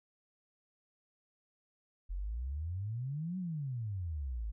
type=exponential two-way sweep; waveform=sine; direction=up then down; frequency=42.45 to 190 to 50.1 Hz; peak=-35 dBFS; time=2.09-4.52 s; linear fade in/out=20 ms; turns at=3.38 s; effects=none